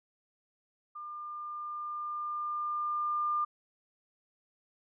sine tone with level ramp, 1200 Hz, D6, 37 cents sharp, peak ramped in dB -40 to -27 dBFS, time 0.95-3.45 s, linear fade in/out 10 ms, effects none

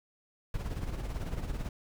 brown noise with tremolo, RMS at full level -33 dBFS, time 0.54-1.69 s, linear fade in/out 2 ms, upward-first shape sine, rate 18 Hz, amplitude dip 60%, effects none

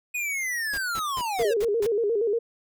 square linear sweep, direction down, 2500 to 515 Hz, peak -27 dBFS, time 0.14-1.54 s, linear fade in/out 10 ms
pink noise bursts, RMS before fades -37 dBFS, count 6, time 0.73-1.868 s, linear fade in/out 5 ms, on 48 ms, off 170 ms
sine tone with vibrato, 435.5 Hz, A4, 18 cents flat, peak -21 dBFS, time 1.39-2.39 s, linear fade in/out 10 ms, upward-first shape square, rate 8.5 Hz, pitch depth 110 cents each way
effects none

